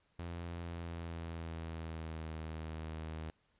sawtooth tone with pitch glide, 85.5 to 79.31 Hz, F2 to D#2, -36 to +34 cents, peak -37 dBFS, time 0.19-3.3 s, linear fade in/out 0 ms, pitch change -130 cents, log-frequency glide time 0.59-2.37 s, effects pink hiss -75 dBFS RMS until 3.59 s + resampled to 8000 Hz

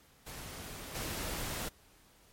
pink noise with level steps, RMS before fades -45 / -38 dBFS, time 0.26-1.69 s, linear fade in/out 10 ms, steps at 0.94 s, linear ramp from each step 20 ms, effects pink hiss -63 dBFS RMS until 2.32 s + MP3 64 kbps

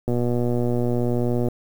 click train, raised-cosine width 2 ms, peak -11 dBFS, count 171, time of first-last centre 0.08-1.485 s, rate 121 Hz, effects 7-bit

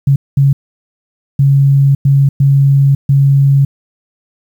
sine tone bursts at uneven times, 138.59 Hz, C#3, in tune, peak -5 dBFS, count 6, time 0.07-0.16 / 0.37-0.53 / 1.39-1.95 / 2.05-2.29 / 2.4-2.95 / 3.09-3.65 s, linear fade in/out 5 ms, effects 7-bit

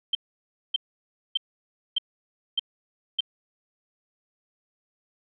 sine tone bursts, 3136 Hz, G7, in tune, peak -20 dBFS, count 6, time 0.13-3.206 s, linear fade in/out 5 ms, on 21 ms, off 590 ms, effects none

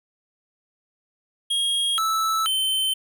square tone with pitch steps, 3267 / 1313 / 3085 Hz, G#7 / E6 / G7, -29 / -7 / -28 cents, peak -21 dBFS, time 1.5-2.94 s, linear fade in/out 10 ms, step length 480 ms, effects none

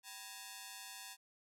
5% pulse ring-modulated tone, 880 Hz, A5, in tune, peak -33 dBFS, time 0.03-1.17 s, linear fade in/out 50 ms, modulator 106 Hz, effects none

